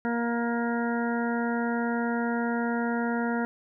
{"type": "harmonic tone", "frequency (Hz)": 235.2, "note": "A#3", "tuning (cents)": 16, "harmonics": [1, 2, 3, 4, 6, 7, 8], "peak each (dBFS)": [-27, -33, -35, -36, -35, -40, -41], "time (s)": [0.05, 3.45], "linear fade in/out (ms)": 0, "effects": []}